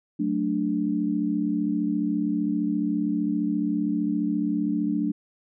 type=chord; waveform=sine; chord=D major; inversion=first; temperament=equal; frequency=185 / 220 / 293.7 Hz; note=F#3 / A3 / D4; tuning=0 / 0 / 0 cents; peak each=-29 / -27 / -25 dBFS; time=0.19-5.12 s; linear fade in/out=10 ms; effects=none